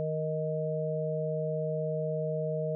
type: harmonic tone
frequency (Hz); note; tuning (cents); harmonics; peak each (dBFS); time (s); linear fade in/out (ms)
156.1; D#3; +6; 1 / 3 / 4; -33 / -34 / -33; 0-2.75; 0
effects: none